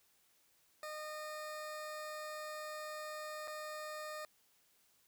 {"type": "tone with dropouts", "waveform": "20% pulse", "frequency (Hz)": 612, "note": "D#5", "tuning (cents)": -29, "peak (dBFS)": -38, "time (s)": [0.83, 4.25], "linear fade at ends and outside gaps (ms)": 1, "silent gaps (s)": [3.475, 3.479], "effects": ["white hiss -72 dBFS RMS until 5.07 s"]}